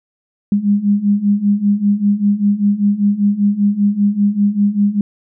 sine beating tone pair, 200.8 / 205.9 Hz, G3 / G#3, +42 / -15 cents, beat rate 5.1 Hz, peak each -16 / -13 dBFS, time 0.52-5.01 s, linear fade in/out 2 ms, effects none

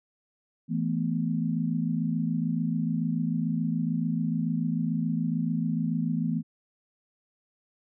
sine chord, E suspended fourth, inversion none, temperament equal, 164.81 / 220 / 246.9 Hz, E3 / A3 / B3, 0 / 0 / 0 cents, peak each -28 / -30 / -30 dBFS, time 0.68-6.43 s, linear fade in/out 50 ms, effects none

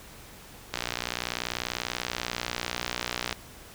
click train, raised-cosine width 0.2 ms, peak -11 dBFS, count 157, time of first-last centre 0.74-3.327 s, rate 60.3 Hz, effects pink hiss -48 dBFS RMS until 3.74 s

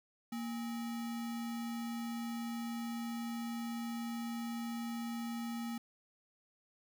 sine tone with sample-and-hold, 233.1 Hz, A#3, in tune, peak -37 dBFS, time 0.32-5.78 s, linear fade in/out 5 ms, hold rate 1050 Hz, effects none

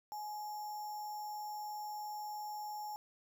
sine tone with sample-and-hold, 843 Hz, G#5, 26 cents sharp, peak -40 dBFS, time 0.12-2.96 s, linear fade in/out 0 ms, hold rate 6300 Hz, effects none

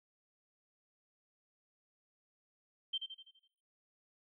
sine tone with echo, 3136 Hz, G7, in tune, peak -33 dBFS, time 2.93-2.98 s, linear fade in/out 10 ms, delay 83 ms, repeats 6, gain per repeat -6 dB, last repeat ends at 3.478 s, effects noise-tail reverb RT60 0.9 s tail -25 dB re dry

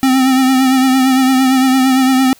square tone with vibrato, 261.6 Hz, C4, in tune, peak -9 dBFS, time 0.03-2.33 s, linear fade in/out 0 ms, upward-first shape triangle, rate 8.8 Hz, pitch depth 46 cents each way, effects white hiss -46 dBFS RMS until 2.39 s

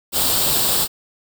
white noise with comb filter, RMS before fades -18 dBFS, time 0.12-0.88 s, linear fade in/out 50 ms, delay 0.24 ms, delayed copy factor +0.6, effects none

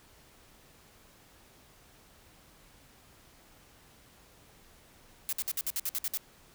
blue noise bursts, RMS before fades -32 dBFS, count 10, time 5.29-6.173 s, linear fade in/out 0 ms, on 37 ms, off 57 ms, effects pink hiss -59 dBFS RMS until 6.54 s

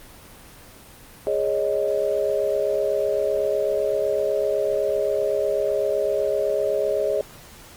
sine chord, Ab suspended fourth, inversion none, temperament equal, 415.3 / 554.4 / 622.3 Hz, Ab4 / Db5 / Eb5, 0 / 0 / 0 cents, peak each -24 dBFS, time 1.27-7.21 s, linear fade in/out 0 ms, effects pink hiss -45 dBFS RMS until 7.76 s + Opus 24 kbps

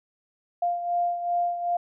sine beating tone pair, 698.5 / 701.1 Hz, F5 / F5, 0 / +7 cents, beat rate 2.6 Hz, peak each -24 / -31 dBFS, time 0.62-1.77 s, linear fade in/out 5 ms, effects none

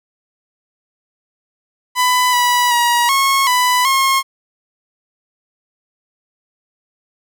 sawtooth tone with pitch steps, 999 / 979 / 956 / 1091 / 995 / 1077 Hz, B5 / B5 / A#5 / C#6 / B5 / C6, +20 / -15 / +43 / -28 / +13 / +50 cents, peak -8 dBFS, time 1.95-4.23 s, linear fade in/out 50 ms, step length 380 ms, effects none

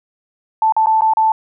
sine tone with dropouts, 880 Hz, A5, in tune, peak -10 dBFS, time 0.62-1.32 s, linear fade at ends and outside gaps 2 ms, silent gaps 0.723-0.765 / 0.86-0.869 / 1.009-1.019 / 1.136-1.17 s, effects none

